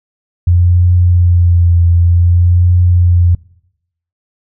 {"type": "tone with vibrato", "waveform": "sine", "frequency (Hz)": 87.31, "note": "F2", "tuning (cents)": 0, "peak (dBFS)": -5, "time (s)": [0.47, 3.35], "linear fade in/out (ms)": 5, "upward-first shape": "triangle", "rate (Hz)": 0.54, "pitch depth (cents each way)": 36, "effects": ["noise-tail reverb RT60 0.8 s tail -23 dB re dry"]}